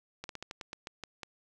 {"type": "slowing click train", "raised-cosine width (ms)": 0.2, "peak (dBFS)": -23, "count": 10, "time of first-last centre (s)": [0.24, 1.232], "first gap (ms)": 52, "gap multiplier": 1.18, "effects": []}